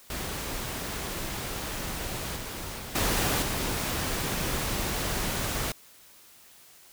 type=noise with level steps; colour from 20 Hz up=pink; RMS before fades=-34 / -37 / -39 / -26 / -30 dBFS; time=0.1-5.72 s; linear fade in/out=2 ms; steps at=2.36 / 2.78 / 2.95 / 3.42 s; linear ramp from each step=5 ms; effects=white hiss -54 dBFS RMS until 6.92 s